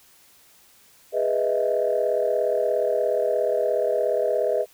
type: chord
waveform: sine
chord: E major seventh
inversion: first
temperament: equal with one note detuned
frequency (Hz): 413.6 / 493.9 / 622.3 / 659.3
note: G#4 / B4 / D#5 / E5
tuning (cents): -7 / 0 / 0 / 0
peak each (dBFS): -26 / -24 / -23 / -28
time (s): 1.12-4.66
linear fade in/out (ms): 50
effects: tanh soft clip ceiling -11 dBFS + white hiss -55 dBFS RMS until 4.73 s